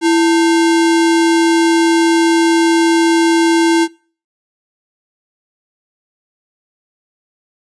sine tone with sample-and-hold, 331.9 Hz, E4, 12 cents sharp, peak -8 dBFS, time 0.01-3.88 s, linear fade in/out 50 ms, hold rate 1225 Hz, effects noise-tail reverb RT60 0.4 s tail -23 dB re dry + resampled to 22050 Hz

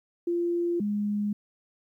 sine tone pair in turn, 345.2 / 206.8 Hz, F4 / G#3, -20 / -7 cents, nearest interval major sixth, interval 887 cents, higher first, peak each -24 / -25 dBFS, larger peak first, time 0.27-0.8 / 0.8-1.33 s, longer neither, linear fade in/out 5 ms, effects 11-bit

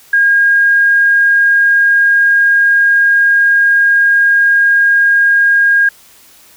sine tone, 1624 Hz, G#6, 39 cents flat, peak -6 dBFS, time 0.13-5.89 s, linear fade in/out 5 ms, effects white hiss -43 dBFS RMS until 6.56 s

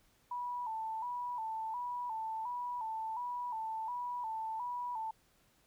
sine tone with vibrato, 930 Hz, A#5, 4 cents flat, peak -36 dBFS, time 0.31-5.11 s, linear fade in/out 5 ms, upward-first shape square, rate 1.4 Hz, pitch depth 85 cents each way, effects pink hiss -70 dBFS RMS until 5.66 s

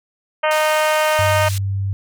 harmonic tone, 308.5 Hz, D#4, 15 cents flat, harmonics 2 / 3 / 4 / 5 / 6 / 7 / 8 / 9 / 10, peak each -17 / -21 / -23 / -25 / -27 / -28 / -29 / -30 / -31 dBFS, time 0.43-1.49 s, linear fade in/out 10 ms
pink band-pass noise, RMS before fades -30 dBFS, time 0.51-1.58 s, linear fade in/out 0 ms, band 3300 to 13000 Hz, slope 12 dB/octave
sine tone, 98 Hz, G2, in tune, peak -18 dBFS, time 1.19-1.93 s, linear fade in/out 0 ms
effects none

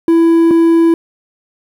triangle tone pair in turn, 332 / 332 Hz, E4 / E4, +12 / +12 cents, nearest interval unison, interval 0 cents, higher neither, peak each -4 dBFS, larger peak neither, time 0.08-0.51 / 0.51-0.94 s, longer neither, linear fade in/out 2 ms, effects 7-bit

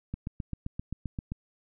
click train, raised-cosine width 5 ms, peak -21 dBFS, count 10, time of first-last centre 0.14-1.32 s, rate 7.63 Hz, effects none

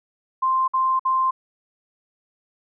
sine tone bursts, 1046.5 Hz, C6, in tune, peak -17 dBFS, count 3, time 0.42-1.31 s, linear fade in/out 10 ms, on 260 ms, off 55 ms, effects none

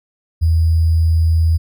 sine tone with sample-and-hold, 81.6 Hz, E2, 17 cents flat, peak -10 dBFS, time 0.41-1.58 s, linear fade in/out 20 ms, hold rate 4900 Hz, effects none

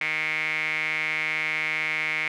sawtooth tone with band-pass filter, 155.56 Hz, D#3, in tune, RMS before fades -27 dBFS, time 0.01-2.28 s, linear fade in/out 2 ms, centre 2200 Hz, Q 9.5, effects none

